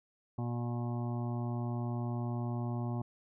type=harmonic tone; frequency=120 Hz; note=B2; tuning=49 cents flat; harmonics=1 / 2 / 3 / 5 / 6 / 7 / 8 / 9; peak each=-34 / -39 / -45 / -50 / -48 / -49 / -55 / -52 dBFS; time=0.38-3.02 s; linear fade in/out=5 ms; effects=none